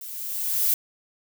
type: noise with level ramp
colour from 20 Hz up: violet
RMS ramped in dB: -38 to -20 dBFS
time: 0.01-0.74 s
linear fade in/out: 2 ms
effects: none